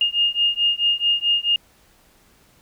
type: beating tone pair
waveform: sine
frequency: 2833 / 2837.6 Hz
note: F7 / F7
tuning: +24 / +27 cents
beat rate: 4.6 Hz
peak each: -20 dBFS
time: 0.01-1.56 s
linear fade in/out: 2 ms
effects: pink hiss -56 dBFS RMS until 2.61 s